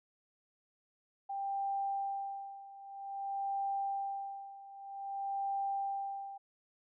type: tone with tremolo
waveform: sine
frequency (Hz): 790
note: G5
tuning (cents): +13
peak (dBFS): -32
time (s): 1.29-6.38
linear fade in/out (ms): 10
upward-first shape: sine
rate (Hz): 0.52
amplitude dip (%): 85
effects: none